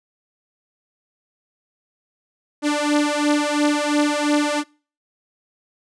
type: beating tone pair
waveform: sawtooth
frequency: 293.7 / 296.6 Hz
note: D4 / D4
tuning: 0 / +17 cents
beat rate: 2.9 Hz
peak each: -16 dBFS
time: 2.62-4.64 s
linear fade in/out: 50 ms
effects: noise-tail reverb RT60 0.4 s tail -26 dB re dry + resampled to 22050 Hz